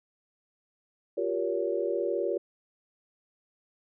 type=chord; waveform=sine; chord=G half-diminished seventh; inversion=third; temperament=just; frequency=352.8 / 392 / 470.4 / 564.5 Hz; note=F4 / G4 / Bb4 / Db5; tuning=+18 / 0 / +16 / +31 cents; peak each=-32 dBFS; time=1.17-2.38 s; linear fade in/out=10 ms; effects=none